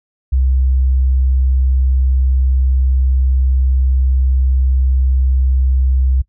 sine tone, 65 Hz, C2, 11 cents flat, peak -10 dBFS, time 0.32-6.22 s, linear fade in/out 10 ms, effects noise-tail reverb RT60 0.1 s tail -21 dB re dry

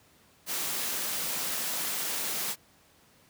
white high-pass noise, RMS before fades -32 dBFS, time 0.46-2.56 s, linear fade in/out 50 ms, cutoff 130 Hz, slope 24 dB/octave, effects pink hiss -61 dBFS RMS until 3.29 s + high-pass 80 Hz 12 dB/octave

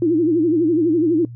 sine tone with vibrato, 326.1 Hz, E4, 19 cents flat, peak -13 dBFS, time 0.02-1.25 s, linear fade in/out 2 ms, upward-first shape sine, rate 12 Hz, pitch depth 140 cents each way, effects noise-tail reverb RT60 0.1 s tail -21 dB re dry + added 119 Hz sine -32 dBFS peak until 1.35 s

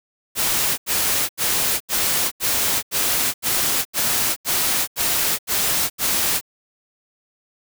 white noise bursts, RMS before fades -20 dBFS, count 12, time 0.35-6.412 s, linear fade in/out 50 ms, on 430 ms, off 82 ms, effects none

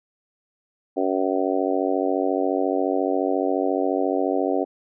harmonic tone, 94.3 Hz, F#2, 33 cents sharp, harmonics 3 / 4 / 5 / 6 / 7 / 8, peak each -25 / -26 / -27 / -28 / -28 / -29 dBFS, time 0.96-4.65 s, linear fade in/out 20 ms, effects none

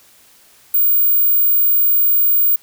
sine tone, 15360 Hz, B9, 49 cents flat, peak -10 dBFS, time 0.74-2.56 s, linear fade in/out 5 ms, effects white hiss -49 dBFS RMS until 2.62 s

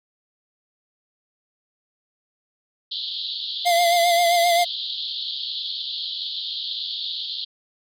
pink band-pass noise, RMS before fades -29 dBFS, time 2.91-7.45 s, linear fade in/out 10 ms, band 3200 to 4500 Hz, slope 96 dB/octave
square tone with vibrato, 691 Hz, F5, 19 cents flat, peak -16 dBFS, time 3.65-4.65 s, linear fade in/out 20 ms, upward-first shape sine, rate 7.6 Hz, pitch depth 40 cents each way
effects MP3 96 kbps

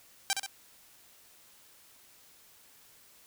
5% pulse tone with echo, 784 Hz, G5, in tune, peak -14 dBFS, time 0.3-0.33 s, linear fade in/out 0 ms, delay 66 ms, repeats 2, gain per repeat -5 dB, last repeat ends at 0.462 s, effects white hiss -59 dBFS RMS until 3.26 s

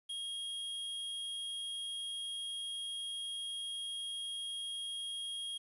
square tone, 3264 Hz, G#7, 31 cents flat, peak -39 dBFS, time 0.09-5.58 s, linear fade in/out 10 ms, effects resampled to 24000 Hz + 11-bit

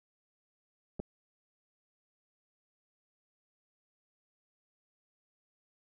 clicks, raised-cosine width 2 ms, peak -28 / -24 dBFS, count 2, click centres 0.995 / 1 s, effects none

